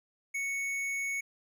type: tone with tanh clipping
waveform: sine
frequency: 2217 Hz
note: C#7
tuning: in tune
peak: -33 dBFS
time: 0.34-1.21 s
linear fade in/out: 10 ms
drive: 13 dB
effects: none